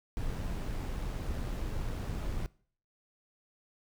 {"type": "noise with amplitude modulation", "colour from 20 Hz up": "brown", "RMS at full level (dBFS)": -34, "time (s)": [0.17, 2.46], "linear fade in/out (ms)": 0, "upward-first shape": "sine", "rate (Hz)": 91.5, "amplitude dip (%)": 25, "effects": ["noise-tail reverb RT60 0.5 s tail -22 dB re dry"]}